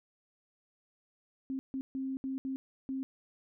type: tone bursts at uneven times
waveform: sine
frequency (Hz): 265.9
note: C4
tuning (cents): +28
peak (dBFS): -33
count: 6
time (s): 1.5-1.59 / 1.74-1.81 / 1.95-2.17 / 2.24-2.38 / 2.45-2.56 / 2.89-3.03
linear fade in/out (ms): 0
effects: none